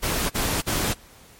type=noise bursts; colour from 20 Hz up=pink; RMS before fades=-24 dBFS; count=3; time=0.02-0.942 s; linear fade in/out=20 ms; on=280 ms; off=41 ms; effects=pink hiss -50 dBFS RMS until 1.39 s + MP3 64 kbps